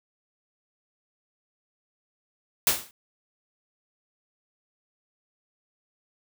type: noise with exponential decay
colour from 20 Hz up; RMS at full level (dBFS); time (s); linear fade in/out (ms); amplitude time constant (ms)
white; -17; 2.67-2.91; 1; 51
effects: none